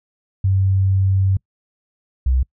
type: tone pair in turn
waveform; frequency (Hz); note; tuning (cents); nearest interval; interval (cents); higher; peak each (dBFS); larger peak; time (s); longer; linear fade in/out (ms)
sine; 96 / 64.07; G2 / C2; -36 / -36; perfect fifth; 700; first; -13; neither; 0.44-1.37 / 2.26-2.43; first; 5
effects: noise-tail reverb RT60 0.1 s tail -26 dB re dry